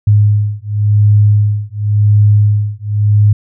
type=beating tone pair; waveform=sine; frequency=103.83 / 104.75 Hz; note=G#2 / G#2; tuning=0 / +15 cents; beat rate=0.92 Hz; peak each=-10 dBFS; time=0.07-3.33 s; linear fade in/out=5 ms; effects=none